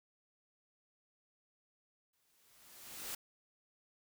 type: noise with exponential growth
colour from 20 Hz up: white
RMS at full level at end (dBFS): -41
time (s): 2.13-3.15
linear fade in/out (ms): 5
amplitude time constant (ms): 220
effects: none